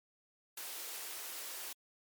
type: high-pass noise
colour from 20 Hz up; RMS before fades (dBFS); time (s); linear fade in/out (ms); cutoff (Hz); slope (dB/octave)
white; -44; 0.57-1.73; 5; 330; 24
effects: MP3 96 kbps